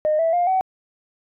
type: tone with pitch steps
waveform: sine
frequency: 613 / 657 / 704.2 / 754.7 Hz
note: D#5 / E5 / F5 / F#5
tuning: -26 / -6 / +14 / +34 cents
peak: -15 dBFS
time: 0.05-0.61 s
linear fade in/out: 0 ms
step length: 140 ms
effects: tanh soft clip ceiling -12 dBFS